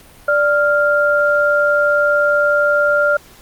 sine tone pair together, 587 / 1396.1 Hz, D5 / F6, -1 / -1 cents, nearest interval octave + minor third, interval 1500 cents, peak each -14 dBFS, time 0.28-3.17 s, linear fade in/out 5 ms, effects pink hiss -44 dBFS RMS until 3.41 s + Opus 48 kbps

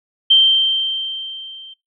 sine tone with level ramp, 3136 Hz, G7, in tune, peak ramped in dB -6 to -35 dBFS, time 0.3-1.74 s, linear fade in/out 10 ms, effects noise-tail reverb RT60 0.2 s tail -22 dB re dry

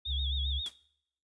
sine tone with vibrato, 3520 Hz, A7, in tune, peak -34 dBFS, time 0.05-0.69 s, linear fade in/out 10 ms, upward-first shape sine, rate 7.5 Hz, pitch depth 110 cents each way
sine tone, 69.3 Hz, C#2, in tune, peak -31 dBFS, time 0.06-0.62 s, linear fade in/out 50 ms
white noise with exponential decay, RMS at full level -40 dBFS, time 0.66-0.77 s, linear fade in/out 0 ms, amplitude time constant 22 ms
effects noise-tail reverb RT60 0.7 s tail -19 dB re dry + resampled to 22050 Hz

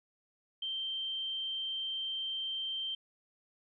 sine tone, 3136 Hz, G7, in tune, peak -34 dBFS, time 0.62-2.95 s, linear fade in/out 5 ms, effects none

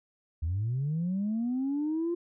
sine linear sweep, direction up, 75 to 349.2 Hz, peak -26 dBFS, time 0.42-2.15 s, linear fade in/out 10 ms, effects tanh soft clip ceiling -24 dBFS

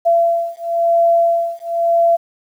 sine beating tone pair, 677 / 677.97 Hz, E5 / E5, +46 / +48 cents, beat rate 0.97 Hz, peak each -15 dBFS, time 0.05-2.17 s, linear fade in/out 20 ms, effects 8-bit

